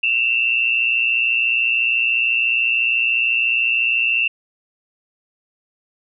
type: tone pair together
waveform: sine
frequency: 2637 / 2757 Hz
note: E7 / F7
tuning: 0 / -23 cents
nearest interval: minor second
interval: 77 cents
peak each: -18 dBFS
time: 0.03-4.28 s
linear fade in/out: 5 ms
effects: none